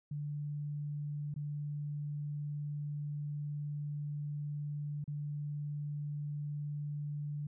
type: tone with dropouts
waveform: sine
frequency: 146.83 Hz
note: D3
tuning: in tune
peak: -36 dBFS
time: 0.11-7.47 s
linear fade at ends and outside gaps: 5 ms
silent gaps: 1.341-1.361 / 5.042-5.077 s
effects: none